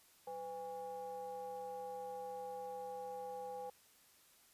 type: ring-modulated tone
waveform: triangle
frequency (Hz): 155.56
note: D#3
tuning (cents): 0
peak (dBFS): -38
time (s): 0.27-3.7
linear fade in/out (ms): 5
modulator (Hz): 659
effects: white hiss -67 dBFS RMS until 4.53 s + resampled to 32000 Hz